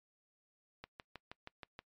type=click train; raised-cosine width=0.3 ms; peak=-30 dBFS; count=7; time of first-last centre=0.84-1.791 s; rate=6.31 Hz; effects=noise-tail reverb RT60 0.1 s tail -23 dB re dry + MP3 64 kbps